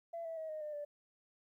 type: tone with pitch steps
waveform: sine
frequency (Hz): 673 / 654.6 / 636.7 / 619.3 / 602.4 / 585.9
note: E5 / E5 / D#5 / D#5 / D5 / D5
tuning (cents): +36 / -12 / +40 / -8 / +44 / -4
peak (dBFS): -39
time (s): 0.13-0.85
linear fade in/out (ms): 10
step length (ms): 120
effects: tanh soft clip ceiling -35 dBFS + 13-bit